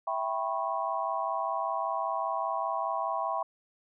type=chord; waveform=sine; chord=C# half-diminished seventh; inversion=first; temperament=equal with one note detuned; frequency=659.3 / 784 / 987.8 / 1092.8 Hz; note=E5 / G5 / B5 / C#6; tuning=0 / 0 / 0 / -25 cents; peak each=-34 dBFS; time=0.07-3.43 s; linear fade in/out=5 ms; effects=none